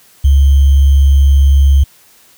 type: tone with sample-and-hold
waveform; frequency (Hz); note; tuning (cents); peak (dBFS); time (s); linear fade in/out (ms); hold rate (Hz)
sine; 69.3; C#2; 0; -4; 0.24-1.84; 10; 3150
effects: white hiss -46 dBFS RMS until 2.37 s